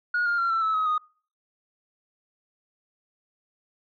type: tone with pitch steps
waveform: sine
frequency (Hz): 1444 / 1407.8 / 1372.4 / 1338 / 1304.4 / 1271.7 / 1239.8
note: F#6 / F6 / F6 / E6 / E6 / D#6 / D#6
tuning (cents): -43 / +13 / -31 / +25 / -19 / +37 / -7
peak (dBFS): -20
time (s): 0.14-0.98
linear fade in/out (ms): 5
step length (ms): 120
effects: noise-tail reverb RT60 0.4 s tail -23 dB re dry + tanh soft clip ceiling -19 dBFS